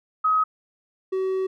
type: tone pair in turn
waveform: sine / triangle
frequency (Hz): 1268 / 378.7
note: D#6 / F#4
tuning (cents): +32 / +40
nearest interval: octave + major sixth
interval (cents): 2092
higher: first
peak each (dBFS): -17 / -20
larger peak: first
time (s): 0.24-0.44 / 1.12-1.47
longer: second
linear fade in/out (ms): 10
effects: none